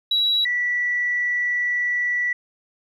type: tone pair in turn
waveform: sine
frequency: 3896 / 1955.9 Hz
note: B7 / B6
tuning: -24 / -17 cents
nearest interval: octave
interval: 1193 cents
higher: first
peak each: -16 / -19 dBFS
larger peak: first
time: 0.11-0.45 / 0.45-2.33 s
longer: second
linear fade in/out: 5 ms
effects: tanh soft clip ceiling -12 dBFS